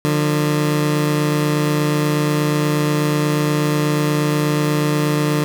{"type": "tone pair together", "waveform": "20% pulse", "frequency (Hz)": [149.5, 177.79], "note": ["D3", "F3"], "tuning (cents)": [31, 31], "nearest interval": "minor third", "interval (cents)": 300, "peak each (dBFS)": [-11, -20], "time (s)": [0.05, 5.44], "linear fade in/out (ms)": 0, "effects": []}